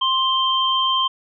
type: tone pair together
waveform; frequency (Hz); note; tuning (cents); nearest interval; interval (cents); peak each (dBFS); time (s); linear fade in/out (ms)
sine; 1049 / 3143; C6 / G7; +4 / +4; octave + perfect fifth; 1900; -19; 0.01-1.08; 10
effects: none